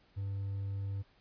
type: tone with hard clipping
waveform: triangle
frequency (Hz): 98.7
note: G2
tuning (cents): +12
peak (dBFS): -35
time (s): 0.16-1.03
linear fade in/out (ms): 20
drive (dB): 5
effects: pink hiss -67 dBFS RMS until 1.2 s + resampled to 11025 Hz